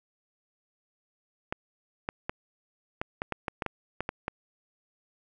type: clicks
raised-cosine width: 0.5 ms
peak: -15 dBFS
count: 12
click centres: 1.525 / 2.089 / 2.295 / 3.015 / 3.219 / 3.323 / 3.482 / 3.622 / 3.663 / 4.006 / 4.091 / 4.281 s
effects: none